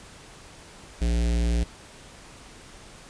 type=tone with notch filter; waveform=square; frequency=58.27 Hz; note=A#1; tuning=in tune; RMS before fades=-23 dBFS; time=1.01-1.64 s; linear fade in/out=10 ms; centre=1100 Hz; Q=0.69; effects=pink hiss -47 dBFS RMS until 3.09 s + resampled to 22050 Hz